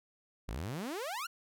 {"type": "exponential sweep", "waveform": "sawtooth", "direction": "up", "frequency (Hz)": [46.25, 1473], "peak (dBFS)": -33, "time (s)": [0.48, 1.27], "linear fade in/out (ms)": 10, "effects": []}